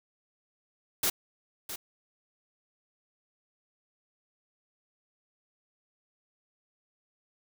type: noise with echo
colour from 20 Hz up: white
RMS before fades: -27 dBFS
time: 1.03-1.1 s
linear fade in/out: 5 ms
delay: 660 ms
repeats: 1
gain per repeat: -11 dB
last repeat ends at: 1.76 s
effects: none